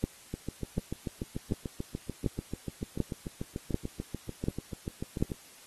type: two click trains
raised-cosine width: 3 ms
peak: -21 / -14 dBFS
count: 35 / 8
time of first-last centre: 0.34-5.318 / 0.04-5.225 s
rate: 6.83 / 1.35 Hz
effects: white hiss -54 dBFS RMS until 5.66 s + AAC 32 kbps